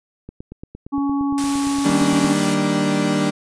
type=click train; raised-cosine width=3 ms; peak=-21 dBFS; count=18; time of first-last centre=0.29-2.246 s; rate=8.69 Hz
type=harmonic tone; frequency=280 Hz; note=C#4; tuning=18 cents sharp; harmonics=1 / 3 / 4; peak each=-18 / -30 / -31 dBFS; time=0.92-2.34 s; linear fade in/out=20 ms
type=noise; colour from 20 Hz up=white; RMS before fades=-28 dBFS; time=1.38-2.54 s; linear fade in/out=0 ms
type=chord; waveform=35% pulse; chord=Eb major seventh; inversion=none; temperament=equal; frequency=155.56 / 196 / 233.1 / 293.7 Hz; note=Eb3 / G3 / Bb3 / D4; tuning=0 / 0 / 0 / 0 cents; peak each=-23 / -20 / -23 / -19 dBFS; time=1.84-3.31 s; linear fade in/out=20 ms
effects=resampled to 22050 Hz